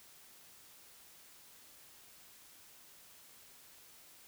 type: silence
effects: white hiss -59 dBFS RMS until 4.27 s